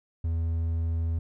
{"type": "tone", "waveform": "triangle", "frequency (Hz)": 82.41, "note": "E2", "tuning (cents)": 0, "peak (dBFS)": -23, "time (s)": [0.24, 1.19], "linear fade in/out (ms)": 5, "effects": []}